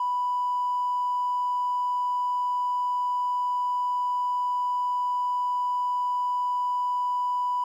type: tone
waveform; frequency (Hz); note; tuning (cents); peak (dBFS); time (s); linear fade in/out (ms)
triangle; 987.8; B5; 0; -20; 0-7.64; 5
effects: tanh soft clip ceiling -21 dBFS